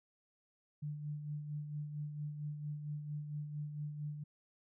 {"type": "tone with tremolo", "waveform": "sine", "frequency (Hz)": 148.6, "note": "D3", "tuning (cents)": 21, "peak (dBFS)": -37, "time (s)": [0.82, 4.24], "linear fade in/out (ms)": 10, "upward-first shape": "sine", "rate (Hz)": 4.4, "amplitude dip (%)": 50, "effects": []}